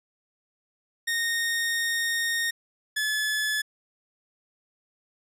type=tone pair in turn; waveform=sawtooth; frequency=1850 / 1720.3 Hz; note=A#6 / A6; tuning=-14 / -39 cents; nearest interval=minor second; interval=125 cents; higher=first; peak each=-21 dBFS; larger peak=neither; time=1.07-2.51 / 2.96-3.62 s; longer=first; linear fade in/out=10 ms; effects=resampled to 32000 Hz